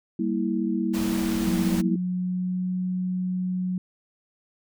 sine chord, E diminished, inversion first, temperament equal with one note detuned, 196 / 233.1 / 326.6 Hz, G3 / Bb3 / E4, 0 / 0 / -16 cents, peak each -27 dBFS, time 0.19-1.96 s, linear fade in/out 5 ms
pink noise, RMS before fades -34 dBFS, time 0.93-1.82 s, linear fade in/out 20 ms
sine tone with pitch glide, 180.4 to 183.13 Hz, F#3 to F#3, -44 to -18 cents, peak -24 dBFS, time 1.47-3.78 s, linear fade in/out 2 ms, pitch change +26 cents, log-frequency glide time 1.76-2.7 s
effects none

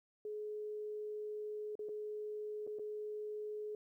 sine tone with dropouts, 423.2 Hz, G#4, 33 cents sharp, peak -40 dBFS, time 0.25-3.75 s, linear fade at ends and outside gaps 2 ms, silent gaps 1.754-1.792 / 1.887-1.891 / 2.667-2.674 / 2.787-2.794 s, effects 13-bit

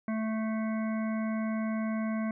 harmonic tone, 220 Hz, A3, in tune, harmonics 1 / 3 / 5 / 7 / 9 / 10, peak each -29 / -39 / -43 / -46 / -48 / -49 dBFS, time 0.08-2.31 s, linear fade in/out 2 ms, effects none

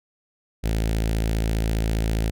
sawtooth tone with notch filter, 54.9 Hz, A1, 3 cents flat, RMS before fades -23 dBFS, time 0.63-2.31 s, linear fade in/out 20 ms, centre 1100 Hz, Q 1.2, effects none

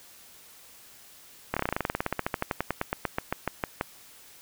slowing click train, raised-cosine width 0.5 ms, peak -11 dBFS, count 30, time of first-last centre 1.54-3.811 s, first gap 26 ms, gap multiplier 1.07, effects white hiss -52 dBFS RMS until 4.41 s

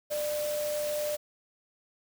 sine tone in noise, 596 Hz, D5, 25 cents sharp, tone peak -29 dBFS, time 0.1-1.17 s, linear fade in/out 20 ms, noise white, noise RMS -39 dBFS, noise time 0.1-1.17 s, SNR +7 dB, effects none

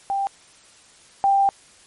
sine tone pair in turn, 790 / 790 Hz, G5 / G5, +13 / +13 cents, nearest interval unison, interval 0 cents, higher neither, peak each -20 / -14 dBFS, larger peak second, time 0.1-0.27 / 1.24-1.49 s, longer second, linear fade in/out 0 ms, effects white hiss -51 dBFS RMS until 1.86 s + MP3 48 kbps

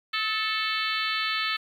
harmonic tone with a mistuned harmonic, 440 Hz, A4, in tune, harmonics 3 / 4 / 5 / 6 / 7 / 8 / 9 / 10, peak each -31 / -32 / -33 / -34 / -34 / -35 / -36 / -36 dBFS, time 0.13-1.57 s, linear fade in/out 10 ms, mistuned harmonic 3, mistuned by -35 cents, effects 9-bit

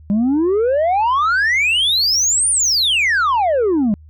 sine exponential two-way sweep, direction up then down, 196 to 9580 to 196 Hz, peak -10 dBFS, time 0.1-3.94 s, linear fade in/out 0 ms, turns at 2.5 s, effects tanh soft clip ceiling -12 dBFS + added 77 Hz sine -39 dBFS peak until 4.09 s

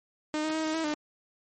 sawtooth tone with pitch steps, 305.9 / 312.7 / 316.8 / 313.2 / 323.2 / 301.1 Hz, D#4 / D#4 / D#4 / D#4 / E4 / D4, -29 / +9 / +31 / +11 / -34 / +43 cents, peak -24 dBFS, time 0.34-0.94 s, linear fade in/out 0 ms, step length 100 ms, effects MP3 32 kbps

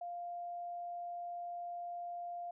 sine tone, 698.5 Hz, F5, in tune, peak -40 dBFS, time 0.01-2.51 s, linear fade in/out 5 ms, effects none

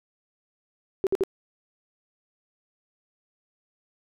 sine tone bursts, 384.2 Hz, G4, 35 cents flat, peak -19 dBFS, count 3, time 1.04-1.236 s, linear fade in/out 0 ms, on 28 ms, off 56 ms, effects none

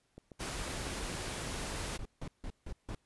click train, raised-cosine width 2 ms, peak -35 dBFS, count 11, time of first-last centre 0.18-1.557 s, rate 7.26 Hz
pink noise, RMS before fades -39 dBFS, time 0.39-1.98 s, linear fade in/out 20 ms
brown noise bursts, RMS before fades -40 dBFS, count 5, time 1.99-2.95 s, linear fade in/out 2 ms, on 64 ms, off 160 ms
effects pink hiss -75 dBFS RMS until 3.05 s + resampled to 24000 Hz

